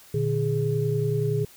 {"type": "tone cluster", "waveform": "sine", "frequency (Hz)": [117.9, 148.4, 415.6], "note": ["A#2", "D3", "G#4"], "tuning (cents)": [20, 18, 1], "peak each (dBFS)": -26, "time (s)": [0.14, 1.45], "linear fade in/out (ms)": 5, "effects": ["white hiss -51 dBFS RMS until 1.56 s"]}